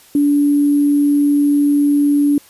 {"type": "tone with sample-and-hold", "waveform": "sine", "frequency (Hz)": 288.8, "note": "D4", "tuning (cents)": -29, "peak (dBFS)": -10, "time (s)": [0.15, 2.38], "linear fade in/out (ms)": 2, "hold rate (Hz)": 11025, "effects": ["white hiss -46 dBFS RMS until 2.49 s", "resampled to 32000 Hz"]}